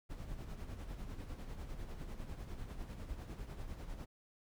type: noise with tremolo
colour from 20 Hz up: brown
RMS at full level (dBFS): -43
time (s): 0.09-4.06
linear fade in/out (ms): 20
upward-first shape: sine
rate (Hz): 10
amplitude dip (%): 55
effects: none